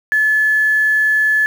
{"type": "tone with quantisation", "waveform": "sine", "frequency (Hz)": 1725, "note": "A6", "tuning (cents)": -35, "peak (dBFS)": -11, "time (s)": [0.12, 1.46], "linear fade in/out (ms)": 0, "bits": 6, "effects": []}